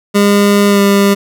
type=tone with pitch glide; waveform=25% pulse; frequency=203 to 199.97 Hz; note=G#3 to G3; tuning=-39 to +35 cents; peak=-3 dBFS; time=0.14-1.15 s; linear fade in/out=20 ms; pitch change=-26 cents; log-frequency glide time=0.68-0.8 s; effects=none